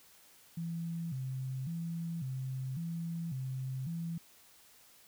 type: tone with vibrato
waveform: sine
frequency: 148.1 Hz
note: D3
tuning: 15 cents sharp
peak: -35 dBFS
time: 0.57-4.18 s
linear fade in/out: 5 ms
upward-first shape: square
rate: 0.91 Hz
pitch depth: 210 cents each way
effects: white hiss -61 dBFS RMS until 5.07 s